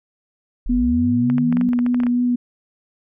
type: linear sweep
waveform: sine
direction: up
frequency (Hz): 32.05 to 196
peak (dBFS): -22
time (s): 0.66-1.69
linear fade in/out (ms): 0
type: tone with vibrato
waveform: sine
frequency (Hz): 244.3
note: B3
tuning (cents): -19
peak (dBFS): -15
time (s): 0.69-2.36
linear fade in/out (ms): 10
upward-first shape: triangle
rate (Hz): 3.4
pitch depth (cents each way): 15
type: clicks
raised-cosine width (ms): 0.5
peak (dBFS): -16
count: 12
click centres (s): 1.3 / 1.382 / 1.526 / 1.57 / 1.612 / 1.733 / 1.79 / 1.864 / 1.945 / 2.002 / 2.035 / 2.067
effects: none